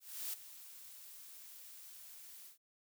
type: noise with ADSR envelope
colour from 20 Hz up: blue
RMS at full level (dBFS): -40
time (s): 0-2.58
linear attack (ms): 330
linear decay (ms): 15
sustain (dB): -14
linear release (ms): 120
effects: none